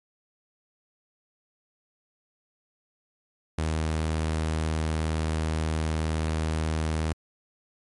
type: tone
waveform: sawtooth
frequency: 79 Hz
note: D#2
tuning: 27 cents sharp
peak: -21 dBFS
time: 3.58-7.13 s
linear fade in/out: 5 ms
effects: MP3 48 kbps